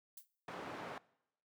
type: noise with exponential decay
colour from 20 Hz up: violet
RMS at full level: -46 dBFS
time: 0.17-0.28 s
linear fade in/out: 5 ms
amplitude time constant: 23 ms
type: low-pass noise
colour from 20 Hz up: white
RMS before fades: -46 dBFS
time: 0.48-0.98 s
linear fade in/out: 2 ms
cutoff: 1200 Hz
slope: 12 dB/octave
effects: noise-tail reverb RT60 0.8 s tail -22 dB re dry + high-pass 150 Hz 12 dB/octave